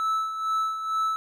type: tone with tremolo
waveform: triangle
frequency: 1309 Hz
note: E6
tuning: 13 cents flat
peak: -20 dBFS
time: 0-1.16 s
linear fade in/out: 0 ms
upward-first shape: sine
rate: 2.2 Hz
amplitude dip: 60%
effects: none